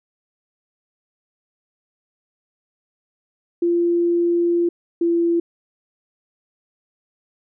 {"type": "tone pair in turn", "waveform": "sine", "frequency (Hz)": [344.2, 339.5], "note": ["F4", "F4"], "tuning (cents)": [-25, -49], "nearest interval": "unison", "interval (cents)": 24, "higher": "first", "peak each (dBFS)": -15, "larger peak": "neither", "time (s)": [[3.62, 4.69], [5.01, 5.4]], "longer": "first", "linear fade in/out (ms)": 5, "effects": []}